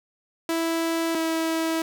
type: tone pair in turn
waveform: sawtooth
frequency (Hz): 329.6 / 324.9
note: E4 / E4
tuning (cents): 0 / -25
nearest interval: unison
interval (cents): 25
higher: first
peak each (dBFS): -19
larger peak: neither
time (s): 0.49-1.15 / 1.15-1.82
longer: second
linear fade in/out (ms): 2
effects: none